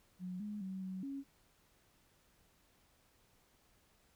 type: tone with pitch steps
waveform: sine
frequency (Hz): 182.1 / 208.7 / 189.5 / 187.5 / 275.6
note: F#3 / G#3 / F#3 / F#3 / C#4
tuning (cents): -27 / +9 / +42 / +23 / -10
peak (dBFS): -40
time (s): 0.19-1.24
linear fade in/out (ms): 50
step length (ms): 210
effects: pink hiss -71 dBFS RMS until 4.15 s